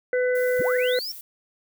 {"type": "harmonic tone", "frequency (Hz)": 500, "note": "B4", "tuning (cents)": 21, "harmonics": [1, 3, 4], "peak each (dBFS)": [-20, -30, -32], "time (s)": [0.13, 0.99], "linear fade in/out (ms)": 2}
{"type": "noise", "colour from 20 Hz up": "violet", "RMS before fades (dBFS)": -40, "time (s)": [0.35, 1.21], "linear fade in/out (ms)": 2}
{"type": "linear sweep", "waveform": "sine", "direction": "up", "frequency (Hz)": [52.5, 5588], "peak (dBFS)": -29, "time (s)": [0.59, 1.12], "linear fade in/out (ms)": 5}
{"effects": []}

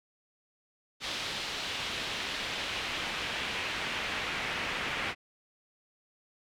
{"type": "noise with band-pass filter sweep", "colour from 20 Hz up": "brown", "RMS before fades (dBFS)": -35, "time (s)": [1, 5.15], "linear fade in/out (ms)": 50, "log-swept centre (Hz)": [3800, 2300], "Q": 1.5, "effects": []}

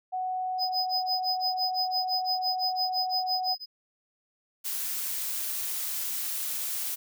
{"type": "tone", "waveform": "sine", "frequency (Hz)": 742, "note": "F#5", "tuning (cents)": 5, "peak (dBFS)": -28, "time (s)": [0.12, 3.55], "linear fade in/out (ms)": 20}
{"type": "tone with tremolo", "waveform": "triangle", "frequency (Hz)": 5020, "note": "D#8", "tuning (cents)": 15, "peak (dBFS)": -24, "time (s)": [0.58, 3.66], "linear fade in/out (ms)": 50, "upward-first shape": "sine", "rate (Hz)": 5.9, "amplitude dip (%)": 100}
{"type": "noise", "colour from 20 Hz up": "blue", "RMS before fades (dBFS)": -32, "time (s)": [4.64, 6.96], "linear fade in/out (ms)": 20}
{"effects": []}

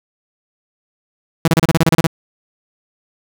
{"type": "tone bursts", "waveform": "sawtooth", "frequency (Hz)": 163.5, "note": "E3", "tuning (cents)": -14, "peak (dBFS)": -5, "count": 11, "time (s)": [1.45, 2.068], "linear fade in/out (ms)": 2, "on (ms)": 28, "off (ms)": 31, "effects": []}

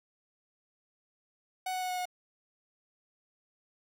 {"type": "tone with pitch steps", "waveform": "45% pulse", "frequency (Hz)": [744, 739.3, 734.6, 730, 725.3], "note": ["F#5", "F#5", "F#5", "F#5", "F#5"], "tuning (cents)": [9, -2, -13, -24, -35], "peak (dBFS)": -32, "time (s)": [1.66, 2.055], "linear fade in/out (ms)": 5, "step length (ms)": 79, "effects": []}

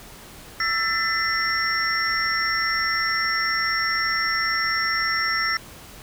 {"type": "tone cluster", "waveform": "sine", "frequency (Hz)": [1331, 1779, 2024, 5500], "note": ["E6", "A6", "B6", "F8"], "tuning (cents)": [16, 19, 42, -27], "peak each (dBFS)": -26, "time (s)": [0.6, 5.57], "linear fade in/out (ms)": 2, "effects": ["pink hiss -43 dBFS RMS until 6.02 s"]}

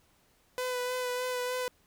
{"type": "tone with vibrato", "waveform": "sawtooth", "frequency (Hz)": 500, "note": "B4", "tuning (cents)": 21, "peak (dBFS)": -27, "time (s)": [0.58, 1.68], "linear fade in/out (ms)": 0, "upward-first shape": "sine", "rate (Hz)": 3.3, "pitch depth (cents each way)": 20, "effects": ["pink hiss -67 dBFS RMS until 1.86 s"]}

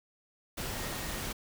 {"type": "tone in noise", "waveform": "sine", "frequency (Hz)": 1864.7, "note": "A#6", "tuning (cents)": 0, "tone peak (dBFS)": -48, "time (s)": [0.74, 1.2], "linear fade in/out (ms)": 10, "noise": "pink", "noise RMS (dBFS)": -37, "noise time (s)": [0.57, 1.33], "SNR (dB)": -14, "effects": []}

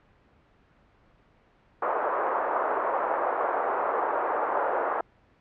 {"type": "band-pass noise", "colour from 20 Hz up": "white", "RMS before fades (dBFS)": -27, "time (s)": [1.82, 5.01], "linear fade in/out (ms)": 5, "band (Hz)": [430, 1200], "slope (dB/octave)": 24, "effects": ["pink hiss -61 dBFS RMS until 5.4 s", "low-pass 2000 Hz 12 dB/octave"]}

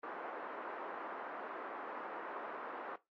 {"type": "band-pass noise", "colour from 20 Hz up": "white", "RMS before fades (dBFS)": -45, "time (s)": [0.03, 2.96], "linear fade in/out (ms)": 5, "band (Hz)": [310, 1400], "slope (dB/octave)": 24, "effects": ["noise-tail reverb RT60 0.2 s tail -17 dB re dry", "AAC 48 kbps"]}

